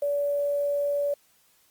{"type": "tone with quantisation", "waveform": "sine", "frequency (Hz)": 574, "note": "D5", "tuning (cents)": -40, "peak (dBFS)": -23, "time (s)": [0.02, 1.14], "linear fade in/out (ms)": 5, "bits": 8, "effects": ["white hiss -63 dBFS RMS until 1.7 s", "Opus 32 kbps"]}